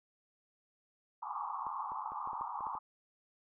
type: band-pass noise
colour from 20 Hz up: pink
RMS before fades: -40 dBFS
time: 1.22-2.79 s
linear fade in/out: 10 ms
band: 810 to 1200 Hz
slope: 96 dB/octave
type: clicks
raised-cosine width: 1 ms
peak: -37 dBFS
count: 9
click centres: 1.668 / 1.919 / 2.12 / 2.274 / 2.332 / 2.411 / 2.607 / 2.669 / 2.752 s
effects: none